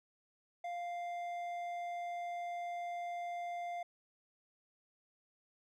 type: tone with hard clipping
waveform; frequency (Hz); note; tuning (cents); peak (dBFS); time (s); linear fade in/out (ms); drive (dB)
triangle; 698.5; F5; 0; -40; 0.64-3.83; 5; 10
effects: none